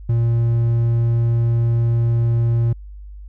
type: tone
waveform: triangle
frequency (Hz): 116.54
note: A#2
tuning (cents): 0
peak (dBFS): -12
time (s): 0.09-2.73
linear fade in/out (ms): 5
effects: added 50 Hz sine -33 dBFS peak until 3.28 s